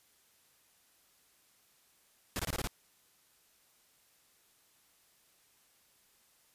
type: noise bursts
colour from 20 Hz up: pink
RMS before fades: -35 dBFS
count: 6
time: 2.36-2.673 s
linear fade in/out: 0 ms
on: 33 ms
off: 23 ms
effects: white hiss -68 dBFS RMS until 6.54 s + resampled to 32000 Hz